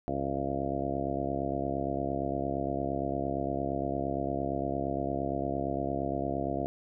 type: harmonic tone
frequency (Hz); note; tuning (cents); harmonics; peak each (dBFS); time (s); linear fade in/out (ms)
68.7; C#2; -15; 1 / 2 / 3 / 4 / 5 / 6 / 7 / 8 / 9 / 10; -41 / -39 / -41 / -36 / -37 / -42 / -41 / -42 / -38 / -35; 0.08-6.66; 0
effects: none